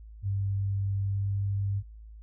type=tone with pitch glide; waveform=sine; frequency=98.7 to 99.44 Hz; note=G2 to G2; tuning=+12 to +25 cents; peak=-26 dBFS; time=0.22-1.83 s; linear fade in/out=50 ms; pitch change=+13 cents; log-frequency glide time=1.09-1.27 s; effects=added 54 Hz sine -44 dBFS peak until 2.22 s